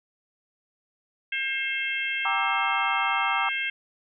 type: harmonic tone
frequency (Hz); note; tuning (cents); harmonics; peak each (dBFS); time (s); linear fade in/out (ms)
534; C5; +35; 3 / 4 / 5 / 6; -32 / -29 / -31 / -35; 1.32-3.7; 5
type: chord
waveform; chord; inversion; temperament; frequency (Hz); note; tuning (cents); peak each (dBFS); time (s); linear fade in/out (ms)
sine; E half-diminished seventh; first; equal; 784 / 932.3 / 1174.7 / 1318.5; G5 / Bb5 / D6 / E6; 0 / 0 / 0 / 0; -30; 2.25-3.49; 2
effects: none